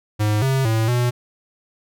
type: tone with pitch steps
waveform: square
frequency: 105.8 / 133.8 / 111.6 / 122.2 Hz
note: G#2 / C3 / A2 / B2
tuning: +33 / +39 / +25 / -18 cents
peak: -17 dBFS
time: 0.19-1.11 s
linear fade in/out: 20 ms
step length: 230 ms
effects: none